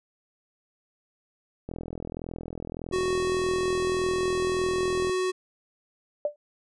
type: click train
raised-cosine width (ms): 2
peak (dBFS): -22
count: 143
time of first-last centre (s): 1.69-5.095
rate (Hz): 41.7
type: tone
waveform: square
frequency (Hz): 370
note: F#4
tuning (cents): 0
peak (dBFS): -25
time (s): 2.92-5.32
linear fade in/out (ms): 20
type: tone with exponential decay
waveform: sine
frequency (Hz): 590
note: D5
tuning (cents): +8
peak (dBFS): -19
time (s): 6.25-6.36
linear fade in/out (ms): 2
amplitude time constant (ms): 22
effects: resampled to 22050 Hz